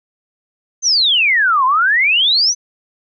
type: exponential two-way sweep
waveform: sine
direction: down then up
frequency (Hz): 6370 to 998 to 6210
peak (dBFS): -10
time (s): 0.82-2.55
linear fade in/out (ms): 50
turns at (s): 1.65
effects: none